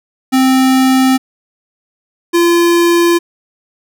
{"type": "tone pair in turn", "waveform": "square", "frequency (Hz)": [261.6, 342.8], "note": ["C4", "F4"], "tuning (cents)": [0, -32], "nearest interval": "perfect fourth", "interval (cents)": 468, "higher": "second", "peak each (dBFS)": -8, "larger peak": "neither", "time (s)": [[0.32, 1.18], [2.33, 3.19]], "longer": "neither", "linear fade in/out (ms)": 20, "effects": []}